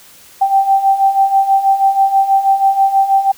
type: beating tone pair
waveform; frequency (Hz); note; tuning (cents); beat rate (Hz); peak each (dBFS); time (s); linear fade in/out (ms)
sine; 777 / 783.2; G5 / G5; -16 / -2; 6.2; -15 / -10; 0.41-3.32; 10
effects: white hiss -42 dBFS RMS until 3.37 s